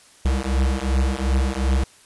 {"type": "beating tone pair", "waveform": "square", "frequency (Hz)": [64.5, 67.2], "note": ["C2", "C2"], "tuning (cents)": [-24, 47], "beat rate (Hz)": 2.7, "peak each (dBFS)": -22, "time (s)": [0.25, 1.84], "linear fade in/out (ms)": 5, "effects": ["white hiss -51 dBFS RMS until 2.05 s", "resampled to 24000 Hz"]}